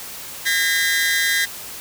sawtooth tone cluster, 1618 / 1843 / 2009 Hz, G#6 / A#6 / B6, -46 / -20 / +29 cents, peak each -18 dBFS, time 0.45-1.46 s, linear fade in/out 20 ms, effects white hiss -34 dBFS RMS until 1.8 s

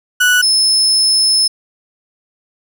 35% pulse tone pair in turn, 1477 / 5226 Hz, F#6 / E8, -3 / -16 cents, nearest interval octave + minor seventh, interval 2187 cents, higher second, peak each -7 dBFS, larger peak neither, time 0.2-0.42 / 0.42-1.48 s, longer second, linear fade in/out 10 ms, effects none

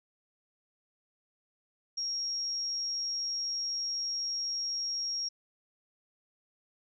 sine tone, 5588 Hz, F8, in tune, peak -31 dBFS, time 1.97-5.29 s, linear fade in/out 10 ms, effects none

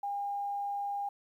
sine tone, 807 Hz, G#5, 50 cents flat, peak -32 dBFS, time 0.03-1.09 s, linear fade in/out 5 ms, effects 11-bit

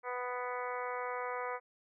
harmonic tone, 247.8 Hz, B3, 6 cents sharp, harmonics 2 / 3 / 4 / 5 / 6 / 7 / 8 / 9, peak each -40 / -44 / -41 / -43 / -47 / -52 / -47 / -50 dBFS, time 0.03-1.6 s, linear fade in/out 50 ms, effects none

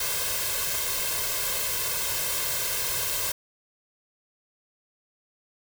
white noise with comb filter, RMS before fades -28 dBFS, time 0-3.32 s, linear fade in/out 5 ms, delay 1.9 ms, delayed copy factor +0.85, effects none

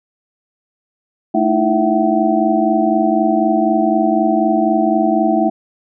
sine tone cluster, 219.6 / 309.5 / 333.5 / 666 / 757 Hz, A3 / D#4 / E4 / E5 / F#5, -3 / -9 / +20 / +18 / +39 cents, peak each -18 dBFS, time 1.34-5.5 s, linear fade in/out 10 ms, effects none

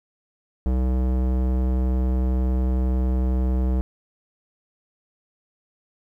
square tone with low-pass filter, 63.5 Hz, B1, 49 cents sharp, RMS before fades -21 dBFS, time 0.66-3.81 s, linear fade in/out 0 ms, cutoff 570 Hz, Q 0.68, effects 9-bit

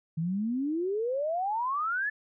sine exponential sweep, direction up, 155.56 to 1760 Hz, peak -27 dBFS, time 0.17-2.1 s, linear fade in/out 10 ms, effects none

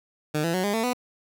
15% pulse tone with pitch steps, 151.8 / 167.46 / 184.74 / 203.8 / 224.8 / 248 Hz, D#3 / E3 / F#3 / G#3 / A3 / B3, -42 / +28 / -2 / -32 / +37 / +7 cents, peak -17 dBFS, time 0.34-0.934 s, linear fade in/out 10 ms, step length 99 ms, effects none

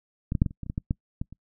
clicks, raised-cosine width 5 ms, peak -15 / -13 / -6 / -15 / -29 / -23 / -27 / -18 / -15 / -12 / -17 / -30 dBFS, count 12, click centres 0.321 / 0.352 / 0.419 / 0.462 / 0.509 / 0.633 / 0.664 / 0.699 / 0.779 / 0.909 / 1.215 / 1.326 s, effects noise-tail reverb RT60 0.1 s tail -26 dB re dry

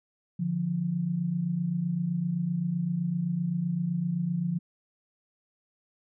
sine tone pair together, 147.4 / 175.18 Hz, D3 / F3, +7 / +6 cents, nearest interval minor third, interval 299 cents, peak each -32 / -27 dBFS, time 0.39-4.59 s, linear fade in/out 10 ms, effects none

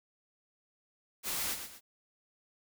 white noise with echo, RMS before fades -35 dBFS, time 1.23-1.57 s, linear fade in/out 50 ms, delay 120 ms, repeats 2, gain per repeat -8 dB, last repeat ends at 1.81 s, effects none

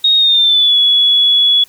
sine tone with pitch glide, 3737 to 3387 Hz, A#7 to G#7, +4 to +33 cents, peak -7 dBFS, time 0.04-1.64 s, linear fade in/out 5 ms, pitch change -171 cents, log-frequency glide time 0.17-0.77 s, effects white hiss -46 dBFS RMS until 1.68 s

